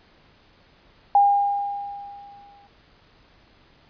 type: tone with exponential decay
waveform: sine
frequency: 807 Hz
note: G#5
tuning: 50 cents flat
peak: -11 dBFS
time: 1.15-2.67 s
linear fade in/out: 2 ms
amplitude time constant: 330 ms
effects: pink hiss -56 dBFS RMS until 3.89 s + resampled to 11025 Hz